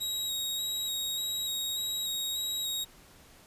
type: tone with vibrato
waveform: sawtooth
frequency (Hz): 3801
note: A#7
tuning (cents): +33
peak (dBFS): -28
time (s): 0-2.85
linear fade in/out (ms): 20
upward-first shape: square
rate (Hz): 1.7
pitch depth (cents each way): 13
effects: pink hiss -56 dBFS RMS until 3.46 s + resampled to 32000 Hz